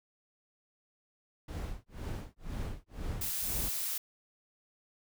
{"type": "noise with tremolo", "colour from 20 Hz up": "brown", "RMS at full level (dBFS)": -36, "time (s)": [1.48, 3.69], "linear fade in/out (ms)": 5, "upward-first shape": "sine", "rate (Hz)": 2, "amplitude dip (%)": 100}
{"type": "noise", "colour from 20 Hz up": "blue", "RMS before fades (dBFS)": -35, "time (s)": [3.21, 3.98], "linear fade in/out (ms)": 5}
{"effects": []}